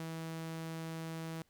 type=tone; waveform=sawtooth; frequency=162.6 Hz; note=E3; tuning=23 cents flat; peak=-36 dBFS; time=0-1.42 s; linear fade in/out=2 ms; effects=pink hiss -73 dBFS RMS until 1.49 s